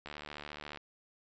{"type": "click train", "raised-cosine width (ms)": 0.3, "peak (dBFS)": -27, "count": 54, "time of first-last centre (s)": [0.06, 0.773], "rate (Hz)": 74.3, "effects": ["resampled to 16000 Hz"]}